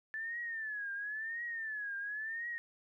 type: tone with vibrato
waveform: sine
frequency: 1745 Hz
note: A6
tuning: 15 cents flat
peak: -37 dBFS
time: 0.14-2.58 s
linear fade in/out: 0 ms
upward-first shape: triangle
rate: 0.96 Hz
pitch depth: 160 cents each way
effects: 13-bit